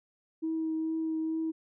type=tone with vibrato; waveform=sine; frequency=320.1 Hz; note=D#4; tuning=49 cents sharp; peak=-28 dBFS; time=0.42-1.52 s; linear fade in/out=20 ms; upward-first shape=triangle; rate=2.3 Hz; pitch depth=14 cents each way; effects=tanh soft clip ceiling -24 dBFS